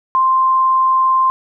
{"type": "tone", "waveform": "sine", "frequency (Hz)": 1047, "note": "C6", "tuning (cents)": 1, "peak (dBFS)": -10, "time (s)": [0.15, 1.3], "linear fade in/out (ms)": 0, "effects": []}